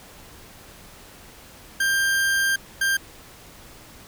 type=tone bursts at uneven times; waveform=40% pulse; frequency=1588 Hz; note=G6; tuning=22 cents sharp; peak=-18 dBFS; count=2; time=1.8-2.56 / 2.81-2.97 s; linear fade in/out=5 ms; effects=pink hiss -46 dBFS RMS until 4.07 s